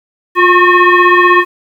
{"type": "tone with frequency modulation", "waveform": "sine", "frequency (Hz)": 370, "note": "F#4", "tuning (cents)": 0, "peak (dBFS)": -4, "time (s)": [0.35, 1.45], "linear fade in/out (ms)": 50, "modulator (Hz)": 724, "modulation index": 2.5, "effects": ["7-bit"]}